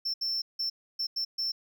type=tone bursts at uneven times; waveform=triangle; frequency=5370 Hz; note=E8; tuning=31 cents sharp; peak=-27 dBFS; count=6; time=0.05-0.14 / 0.21-0.42 / 0.59-0.7 / 0.99-1.07 / 1.16-1.25 / 1.38-1.52 s; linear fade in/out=10 ms; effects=none